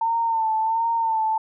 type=tone with vibrato; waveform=sine; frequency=900 Hz; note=A5; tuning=39 cents sharp; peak=-19 dBFS; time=0.01-1.38 s; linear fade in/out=5 ms; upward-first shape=sine; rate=1.4 Hz; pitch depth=45 cents each way; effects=none